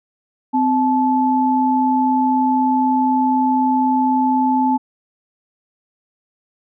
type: tone pair together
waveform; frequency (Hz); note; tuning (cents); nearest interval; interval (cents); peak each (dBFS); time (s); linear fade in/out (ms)
sine; 258.3 / 868; C4 / A5; -22 / -24; octave + major sixth; 2098; -16; 0.53-4.78; 20
effects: none